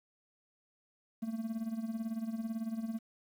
triangle tone with tremolo, 224.4 Hz, A3, 34 cents sharp, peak -30 dBFS, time 1.22-2.99 s, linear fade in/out 10 ms, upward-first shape sine, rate 18 Hz, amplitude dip 70%, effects 10-bit

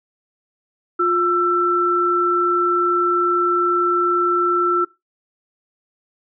sine tone pair together, 353.1 / 1335.6 Hz, F4 / E6, +19 / +22 cents, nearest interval octave + major seventh, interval 2303 cents, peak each -19 / -16 dBFS, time 0.99-4.85 s, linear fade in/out 10 ms, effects noise-tail reverb RT60 0.2 s tail -19 dB re dry

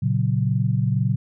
sine chord, F# major, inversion first, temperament equal, 116.54 / 138.59 / 185 Hz, A#2 / C#3 / F#3, 0 / 0 / 0 cents, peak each -21 / -22 / -25 dBFS, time 0.02-1.16 s, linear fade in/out 10 ms, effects none

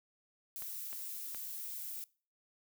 violet noise, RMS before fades -43 dBFS, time 0.56-2.04 s, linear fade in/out 0 ms
clicks, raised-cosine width 0.3 ms, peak -32 dBFS, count 3, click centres 0.622 / 0.929 / 1.347 s
effects noise-tail reverb RT60 0.4 s tail -23 dB re dry

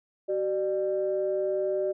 sine tone pair together, 379.5 / 599.1 Hz, F#4 / D5, +44 / +34 cents, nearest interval minor sixth, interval 790 cents, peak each -27 dBFS, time 0.28-1.93 s, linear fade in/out 20 ms, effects tanh soft clip ceiling -17 dBFS

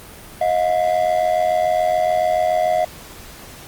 triangle ring-modulated tone, 674 Hz, E5, 38 cents sharp, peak -10 dBFS, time 0.41-2.85 s, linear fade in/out 5 ms, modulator 43.5 Hz, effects pink hiss -39 dBFS RMS until 3.67 s + Opus 32 kbps

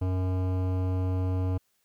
sine tone with hard clipping, 92.5 Hz, F#2, in tune, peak -27 dBFS, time 0.01-1.58 s, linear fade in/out 10 ms, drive 16 dB, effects white hiss -72 dBFS RMS until 1.84 s

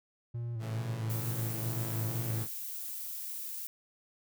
triangle tone with vibrato, 115.5 Hz, A#2, 16 cents flat, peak -32 dBFS, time 0.34-2.44 s, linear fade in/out 10 ms, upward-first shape square, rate 2.3 Hz, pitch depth 41 cents each way
sawtooth chord, A major, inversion none, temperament equal, 110 / 138.59 / 164.81 Hz, A2 / C#3 / E3, 0 / 0 / 0 cents, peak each -36 / -42 / -42 dBFS, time 0.59-2.48 s, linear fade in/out 50 ms
violet noise, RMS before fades -40 dBFS, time 1.1-3.67 s, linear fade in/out 0 ms
effects none

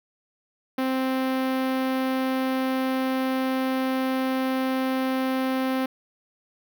sawtooth tone with notch filter, 261.6 Hz, C4, in tune, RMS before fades -25 dBFS, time 0.78-5.86 s, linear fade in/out 5 ms, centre 7400 Hz, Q 0.5, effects none

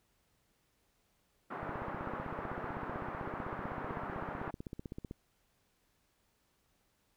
white band-pass noise, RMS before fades -42 dBFS, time 1.5-4.51 s, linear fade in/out 10 ms, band 140 to 1400 Hz, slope 24 dB/octave
click train, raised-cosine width 3 ms, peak -29 dBFS, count 56, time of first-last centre 1.63-5.111 s, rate 15.8 Hz
effects pink hiss -75 dBFS RMS until 7.16 s

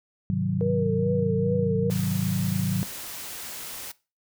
sine chord, Ab dominant seventh, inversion none, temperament equal with one note detuned, 103.83 / 130.81 / 155.56 / 185.64 Hz, Ab2 / C3 / Eb3 / Gb3, 0 / 0 / 0 / +6 cents, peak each -30 / -31 / -29 / -25 dBFS, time 0.3-2.83 s, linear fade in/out 0 ms
sine tone with vibrato, 467.9 Hz, A#4, 6 cents sharp, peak -24 dBFS, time 0.61-1.9 s, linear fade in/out 0 ms, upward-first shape triangle, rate 2.4 Hz, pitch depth 76 cents each way
white noise, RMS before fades -37 dBFS, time 1.9-3.92 s, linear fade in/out 10 ms
effects noise-tail reverb RT60 0.3 s tail -20 dB re dry

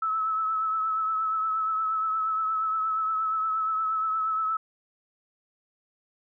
sine tone with vibrato, 1300 Hz, E6, 24 cents flat, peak -24 dBFS, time 0.02-4.57 s, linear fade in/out 5 ms, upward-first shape triangle, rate 8.5 Hz, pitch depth 33 cents each way, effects none

